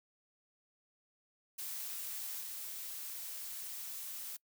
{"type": "noise with level steps", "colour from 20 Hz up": "blue", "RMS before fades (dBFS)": [-42, -44], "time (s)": [1.58, 4.37], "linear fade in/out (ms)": 10, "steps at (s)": 2.41, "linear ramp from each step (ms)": 2, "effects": ["noise-tail reverb RT60 0.1 s tail -24 dB re dry"]}